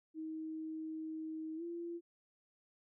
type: tone with pitch glide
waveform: sine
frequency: 316.5 to 341.2 Hz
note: D#4 to F4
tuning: +30 to -40 cents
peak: -40 dBFS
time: 0.14-2.01 s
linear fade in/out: 50 ms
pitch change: +130 cents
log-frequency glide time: 1.56-1.63 s
effects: none